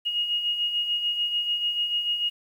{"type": "beating tone pair", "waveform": "sine", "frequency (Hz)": [2867, 2873.8], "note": ["F7", "F7"], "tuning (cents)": [45, 49], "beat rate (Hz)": 6.8, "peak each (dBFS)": [-33, -24], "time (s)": [0.05, 2.3], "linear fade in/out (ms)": 20, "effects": ["9-bit"]}